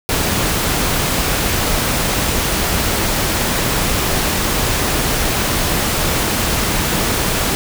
pink noise, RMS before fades -17 dBFS, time 0.09-7.55 s, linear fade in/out 0 ms, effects none

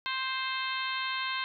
harmonic tone, 524 Hz, C5, 2 cents sharp, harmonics 2 / 3 / 4 / 5 / 6 / 7 / 8, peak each -35 / -37 / -38 / -39 / -40 / -40 / -41 dBFS, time 0.06-1.44 s, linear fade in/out 0 ms, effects none

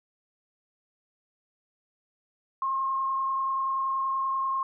sine tone with frequency modulation, 1071 Hz, C6, 40 cents sharp, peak -25 dBFS, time 2.62-4.63 s, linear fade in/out 2 ms, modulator 30.4 Hz, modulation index 0.52, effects none

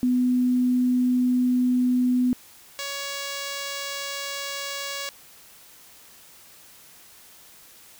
sine / 5% pulse tone pair in turn, 249.8 / 559.7 Hz, B3 / C#5, +20 / +17 cents, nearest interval octave + major second, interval 1397 cents, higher second, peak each -18 dBFS, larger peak neither, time 0.03-2.33 / 2.79-5.09 s, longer neither, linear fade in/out 0 ms, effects white hiss -50 dBFS RMS until 7.99 s

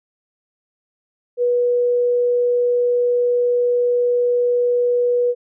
sine tone, 486.9 Hz, B4, 25 cents flat, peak -14 dBFS, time 1.37-5.35 s, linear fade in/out 50 ms, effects none

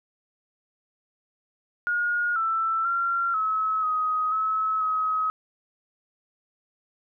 sine tone with pitch steps, 1433 / 1329 / 1375 / 1289 / 1257 / 1292 / 1272 Hz, F6 / E6 / F6 / E6 / D#6 / E6 / D#6, +44 / +14 / -27 / -39 / +17 / -35 / +38 cents, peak -22 dBFS, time 1.87-5.3 s, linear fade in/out 0 ms, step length 490 ms, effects none

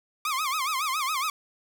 sawtooth tone with vibrato, 1152 Hz, D6, 34 cents flat, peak -22 dBFS, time 0.25-1.3 s, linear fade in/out 2 ms, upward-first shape sine, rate 7.2 Hz, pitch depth 190 cents each way, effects 10-bit

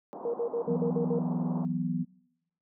white band-pass noise, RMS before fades -42 dBFS, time 0.13-1.65 s, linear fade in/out 0 ms, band 180 to 1000 Hz, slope 48 dB/octave
sine tone bursts, 470.9 Hz, A#4, 18 cents sharp, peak -27 dBFS, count 7, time 0.25-1.189 s, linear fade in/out 2 ms, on 87 ms, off 55 ms
sine chord, E suspended second, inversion none, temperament equal, 164.81 / 185 / 246.9 Hz, E3 / F#3 / B3, 0 / 0 / 0 cents, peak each -32 dBFS, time 0.67-2.05 s, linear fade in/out 20 ms
effects noise-tail reverb RT60 0.8 s tail -24 dB re dry

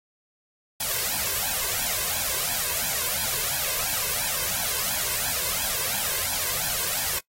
white noise with flanger, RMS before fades -27 dBFS, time 0.8-7.19 s, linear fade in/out 5 ms, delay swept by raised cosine 1.2 to 1.95 ms, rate 2.9 Hz, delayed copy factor +1, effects noise-tail reverb RT60 0.1 s tail -20 dB re dry + AAC 48 kbps

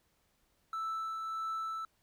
triangle tone with tremolo, 1319 Hz, E6, 1 cent sharp, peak -31 dBFS, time 0.73-1.85 s, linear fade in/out 2 ms, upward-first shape triangle, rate 1.6 Hz, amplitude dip 35%, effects tanh soft clip ceiling -28 dBFS + pink hiss -74 dBFS RMS until 2.02 s

